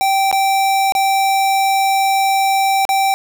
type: tone with dropouts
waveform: square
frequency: 779 Hz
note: G5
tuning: 11 cents flat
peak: -13 dBFS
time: 0.01-3.14 s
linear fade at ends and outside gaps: 0 ms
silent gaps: 0.314-0.327 / 0.922-0.951 / 2.852-2.891 s
effects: none